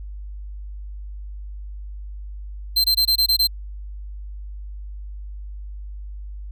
45% pulse tone bursts, 4128 Hz, C8, 24 cents flat, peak -14 dBFS, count 7, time 2.76-3.473 s, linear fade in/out 10 ms, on 83 ms, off 22 ms, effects added 50 Hz sine -31 dBFS peak until 6.51 s

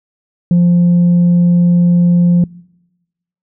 sine tone, 174.61 Hz, F3, in tune, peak -4 dBFS, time 0.51-2.44 s, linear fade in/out 2 ms, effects noise-tail reverb RT60 1.0 s tail -26 dB re dry + tanh soft clip ceiling -5 dBFS

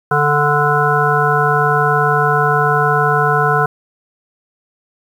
harmonic tone, 146.83 Hz, D3, in tune, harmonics 1 / 3 / 5 / 7 / 9 / 10, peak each -18 / -18 / -18 / -18 / -18 / -18 dBFS, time 0.11-3.66 s, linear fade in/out 5 ms, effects 7-bit

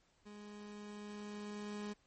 30% pulse tone with level ramp, 207.7 Hz, G#3, in tune, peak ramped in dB -48 to -38 dBFS, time 0.25-1.94 s, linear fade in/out 20 ms, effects pink hiss -73 dBFS RMS until 2.06 s + MP3 32 kbps

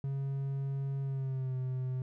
triangle tone with pitch glide, 137.2 to 128.75 Hz, C#3 to C3, -17 to -28 cents, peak -30 dBFS, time 0.04-2.02 s, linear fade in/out 2 ms, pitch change -111 cents, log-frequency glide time 1.02-1.57 s, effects none

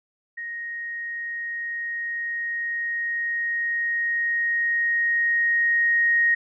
sine tone with level ramp, 1871 Hz, A#6, 6 cents sharp, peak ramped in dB -30 to -16 dBFS, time 0.37-6.35 s, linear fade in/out 10 ms, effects none

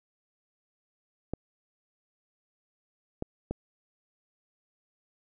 clicks, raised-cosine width 2 ms, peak -18 dBFS, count 3, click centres 1.336 / 3.224 / 3.51 s, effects none

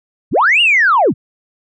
sine linear two-way sweep, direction up then down, 55 to 2912 to 76.2 Hz, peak -7 dBFS, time 0.31-1.14 s, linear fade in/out 50 ms, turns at 0.61 s, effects tanh soft clip ceiling -3 dBFS

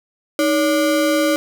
square ring-modulated tone, 440 Hz, A4, in tune, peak -12 dBFS, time 0.39-1.36 s, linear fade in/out 0 ms, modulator 128 Hz, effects none

